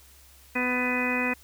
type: harmonic tone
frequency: 249.6 Hz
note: B3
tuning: 19 cents sharp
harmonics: 1 / 2 / 3 / 4 / 5 / 6 / 7 / 8 / 10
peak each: -29 / -33 / -38 / -35 / -40 / -37 / -36 / -31 / -29 dBFS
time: 0.55-1.34 s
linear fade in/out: 10 ms
effects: added 67 Hz sine -55 dBFS peak until 1.43 s + white hiss -55 dBFS RMS until 1.43 s